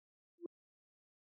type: tone with exponential growth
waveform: sine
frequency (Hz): 344.3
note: F4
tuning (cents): -25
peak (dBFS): -34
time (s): 0.38-0.46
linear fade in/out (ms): 2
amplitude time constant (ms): 16
effects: tanh soft clip ceiling -34 dBFS + high-pass 200 Hz 12 dB/octave